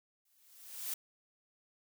blue noise with exponential growth, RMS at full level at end -36 dBFS, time 0.25-0.94 s, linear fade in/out 5 ms, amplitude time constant 150 ms, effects none

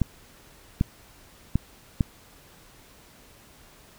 clicks, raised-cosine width 5 ms, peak -8 dBFS, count 4, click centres 0.017 / 0.811 / 1.556 / 2.008 s, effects pink hiss -53 dBFS RMS until 3.98 s

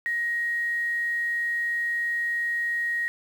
sine tone with quantisation, 1883 Hz, A#6, 17 cents sharp, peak -24 dBFS, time 0.06-3.08 s, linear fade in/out 0 ms, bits 8, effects none

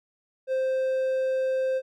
triangle tone, 523.3 Hz, C5, in tune, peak -21 dBFS, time 0.47-1.82 s, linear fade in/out 50 ms, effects none

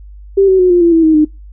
sine tone with pitch steps, 392 / 378.2 / 364.9 / 352.1 / 339.7 / 327.7 / 316.2 / 305.1 Hz, G4 / F#4 / F#4 / F4 / F4 / E4 / D#4 / D#4, 0 / +38 / -24 / +14 / -48 / -10 / +28 / -34 cents, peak -5 dBFS, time 0.37-1.25 s, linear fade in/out 10 ms, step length 110 ms, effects noise-tail reverb RT60 0.2 s tail -23 dB re dry + added 50 Hz sine -31 dBFS peak until 1.52 s

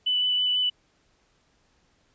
sine tone with vibrato, 2986 Hz, F#7, 15 cents sharp, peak -21 dBFS, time 0.06-0.7 s, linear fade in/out 10 ms, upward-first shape sine, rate 6.1 Hz, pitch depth 10 cents each way, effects pink hiss -66 dBFS RMS until 2.14 s + resampled to 16000 Hz

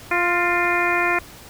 harmonic tone with a mistuned harmonic, 349.2 Hz, F4, in tune, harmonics 1 / 2 / 3 / 4 / 5 / 6 / 7, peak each -25 / -25 / -25 / -25 / -25 / -25 / -25 dBFS, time 0.11-1.19 s, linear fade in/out 5 ms, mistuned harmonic 5, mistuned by +34 cents, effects pink hiss -42 dBFS RMS until 1.49 s

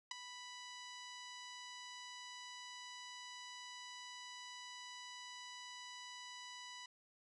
10% pulse tone with ADSR envelope, 987.8 Hz, B5, in tune, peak -29 dBFS, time 0.11-6.86 s, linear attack 4 ms, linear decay 10 ms, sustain -12 dB, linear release 4 ms, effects resampled to 24000 Hz

